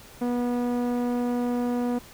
sawtooth tone with low-pass filter, 243.4 Hz, B3, 25 cents flat, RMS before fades -26 dBFS, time 0.21-1.99 s, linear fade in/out 10 ms, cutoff 850 Hz, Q 0.68, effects pink hiss -48 dBFS RMS until 2.13 s

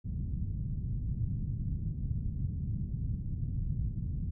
white low-pass noise, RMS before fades -34 dBFS, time 0.04-4.31 s, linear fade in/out 20 ms, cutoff 150 Hz, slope 24 dB/octave, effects none

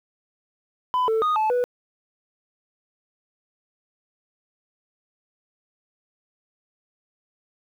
sine tone with pitch steps, 1003 / 444.3 / 1237 / 868 / 491.9 Hz, B5 / A4 / D#6 / A5 / B4, +26 / +17 / -10 / -24 / -7 cents, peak -16 dBFS, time 0.94-1.64 s, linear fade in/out 0 ms, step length 140 ms, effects tanh soft clip ceiling -18 dBFS + 9-bit

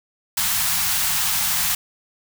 white band-stop noise, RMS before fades -21 dBFS, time 0.37-1.75 s, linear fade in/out 5 ms, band 210 to 730 Hz, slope 48 dB/octave, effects none

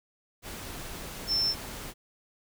sine tone in noise, 5350 Hz, E8, 25 cents sharp, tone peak -24 dBFS, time 1.27-1.55 s, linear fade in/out 50 ms, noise pink, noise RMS -40 dBFS, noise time 0.42-1.94 s, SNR +13 dB, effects none

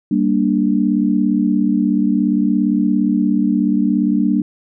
sine chord, G minor, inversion none, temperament equal, 196 / 233.1 / 293.7 Hz, G3 / Bb3 / D4, 0 / 0 / 0 cents, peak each -17 dBFS, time 0.11-4.42 s, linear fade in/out 5 ms, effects none

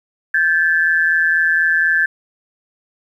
sine tone pair together, 1568 / 1732.1 Hz, G6 / A6, 0 / -28 cents, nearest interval major second, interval 172 cents, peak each -15 dBFS, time 0.34-2.06 s, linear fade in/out 5 ms, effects 8-bit

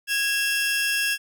sawtooth tone pair together, 1653.6 / 2700 Hz, G#6 / E7, -8 / +41 cents, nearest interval minor sixth, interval 849 cents, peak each -21 dBFS, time 0.07-1.18 s, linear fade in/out 50 ms, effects none

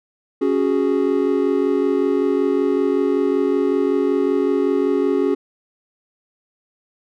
triangle chord, C# suspended fourth, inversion none, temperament equal, 277.2 / 370 / 415.3 Hz, C#4 / F#4 / G#4, 0 / 0 / 0 cents, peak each -18 / -18 / -18 dBFS, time 0.41-5.35 s, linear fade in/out 10 ms, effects none

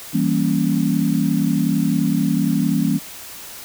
sine chord, E diminished seventh, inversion none, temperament equal, 164.81 / 196 / 233.1 / 277.2 Hz, E3 / G3 / Bb3 / Db4, 0 / 0 / 0 / 0 cents, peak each -21 dBFS, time 0.13-2.99 s, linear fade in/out 20 ms, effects white hiss -36 dBFS RMS until 3.64 s

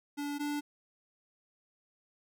square tone pair in turn, 288.6 / 292.3 Hz, D4 / D4, -30 / -8 cents, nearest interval unison, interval 22 cents, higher second, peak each -35 / -33 dBFS, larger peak second, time 0.17-0.39 / 0.39-0.61 s, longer neither, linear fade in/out 20 ms, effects none

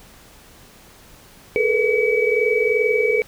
sine tone cluster, 423.6 / 444.4 / 486.5 / 2281 Hz, G#4 / A4 / B4 / C#7, +34 / +17 / -26 / +49 cents, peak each -21 dBFS, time 1.56-3.22 s, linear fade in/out 0 ms, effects pink hiss -47 dBFS RMS until 3.27 s

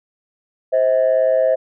sine tone pair together, 523.3 / 641 Hz, C5 / E5, 0 / -49 cents, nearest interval major third, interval 351 cents, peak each -14 dBFS, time 0.72-1.56 s, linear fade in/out 20 ms, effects tanh soft clip ceiling -8 dBFS

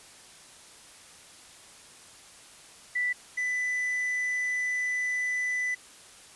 sine / triangle tone pair in turn, 1975.5 / 1993.8 Hz, B6 / B6, 0 / +16 cents, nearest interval unison, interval 16 cents, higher second, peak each -25 / -25 dBFS, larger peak neither, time 2.95-3.13 / 3.37-5.75 s, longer second, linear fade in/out 10 ms, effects white hiss -51 dBFS RMS until 6.35 s + resampled to 24000 Hz

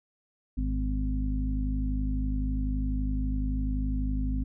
harmonic tone with a mistuned harmonic, 51.91 Hz, G#1, in tune, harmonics 1 / 2 / 3 / 4 / 5, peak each -27 / -39 / -39 / -42 / -33 dBFS, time 0.57-4.44 s, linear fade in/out 10 ms, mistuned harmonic 5, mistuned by -19 cents, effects none

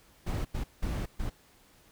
brown noise bursts at uneven times, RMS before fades -32 dBFS, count 4, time 0.26-0.45 / 0.54-0.64 / 0.82-1.06 / 1.19-1.3 s, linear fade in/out 10 ms, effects pink hiss -61 dBFS RMS until 1.91 s

